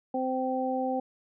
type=harmonic tone; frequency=259 Hz; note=C4; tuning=17 cents flat; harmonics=1 / 2 / 3; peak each=-31 / -31 / -31 dBFS; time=0.14-1 s; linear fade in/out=5 ms; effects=none